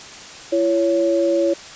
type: tone pair together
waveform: sine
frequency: 338.2 / 558.8 Hz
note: E4 / C#5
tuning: +44 / +14 cents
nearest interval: major sixth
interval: 870 cents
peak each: -18 / -17 dBFS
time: 0.52-1.54 s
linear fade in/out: 10 ms
effects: white hiss -37 dBFS RMS until 1.75 s + resampled to 16000 Hz